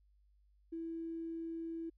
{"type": "tone with tanh clipping", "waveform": "triangle", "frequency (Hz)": 329.6, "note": "E4", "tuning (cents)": 0, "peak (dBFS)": -39, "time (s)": [0.72, 1.9], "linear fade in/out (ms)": 10, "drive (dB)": 3, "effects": ["added 50 Hz sine -66 dBFS peak until 1.97 s"]}